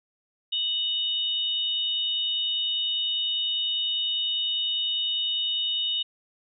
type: tone pair together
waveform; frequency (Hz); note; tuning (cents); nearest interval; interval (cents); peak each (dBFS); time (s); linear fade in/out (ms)
sine; 2960 / 3695; F#7 / A#7; 0 / -16; major third; 384; -27; 0.52-6.03; 10
effects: none